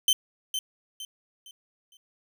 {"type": "tone with echo", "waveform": "sawtooth", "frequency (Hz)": 3086, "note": "G7", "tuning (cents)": -28, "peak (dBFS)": -15, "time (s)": [0.08, 0.13], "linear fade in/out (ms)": 2, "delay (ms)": 460, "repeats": 4, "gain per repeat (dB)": -9, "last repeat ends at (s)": 1.97, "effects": []}